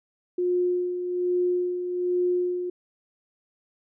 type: tone with tremolo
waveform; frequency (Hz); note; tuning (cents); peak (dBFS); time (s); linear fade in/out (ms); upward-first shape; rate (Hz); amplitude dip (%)
sine; 357.9; F4; +42; -20; 0.38-2.7; 5; sine; 1.2; 55
effects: none